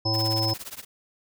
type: harmonic tone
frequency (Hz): 110.2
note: A2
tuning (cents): +3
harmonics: 1 / 3 / 5 / 7 / 9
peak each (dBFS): -26 / -31 / -33 / -34 / -36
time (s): 0.05-0.54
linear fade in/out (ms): 10
type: tone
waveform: sine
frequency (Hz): 5200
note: E8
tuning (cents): -24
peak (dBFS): -25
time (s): 0.05-0.54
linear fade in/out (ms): 10
type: noise with tremolo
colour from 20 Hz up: white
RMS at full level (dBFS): -35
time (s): 0.13-0.85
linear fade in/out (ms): 20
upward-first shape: triangle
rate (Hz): 17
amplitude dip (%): 100
effects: none